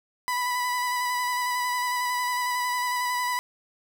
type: tone with vibrato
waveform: 30% pulse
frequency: 989 Hz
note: B5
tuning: 2 cents sharp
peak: -22 dBFS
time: 0.28-3.39 s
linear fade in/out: 0 ms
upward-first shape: square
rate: 11 Hz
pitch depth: 15 cents each way
effects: none